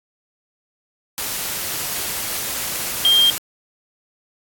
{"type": "tone in noise", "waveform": "sine", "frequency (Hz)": 3197, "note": "G7", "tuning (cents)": 33, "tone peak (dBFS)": -11, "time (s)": [3.05, 3.3], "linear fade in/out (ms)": 0, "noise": "white", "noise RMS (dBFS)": -25, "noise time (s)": [1.18, 3.38], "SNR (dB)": 11, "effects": ["AAC 64 kbps"]}